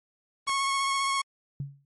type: clicks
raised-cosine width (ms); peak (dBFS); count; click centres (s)
0.3; -33 / -23; 2; 0.469 / 0.494
type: tone with vibrato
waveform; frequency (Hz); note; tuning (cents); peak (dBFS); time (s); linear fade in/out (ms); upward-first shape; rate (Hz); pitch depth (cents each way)
sawtooth; 1097; C#6; -18; -21; 0.47-1.22; 10; sine; 15; 17
type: tone with exponential decay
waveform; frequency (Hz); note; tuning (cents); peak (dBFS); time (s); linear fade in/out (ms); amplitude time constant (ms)
sine; 140; C#3; +18; -27; 1.6-1.85; 2; 53
effects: MP3 48 kbps